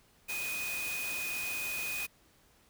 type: tone in noise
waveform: sine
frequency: 2489 Hz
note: D#7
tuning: in tune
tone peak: -35 dBFS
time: 0.28-2.07 s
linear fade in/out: 20 ms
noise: white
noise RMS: -40 dBFS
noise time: 0.28-2.07 s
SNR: +2 dB
effects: pink hiss -65 dBFS RMS until 2.69 s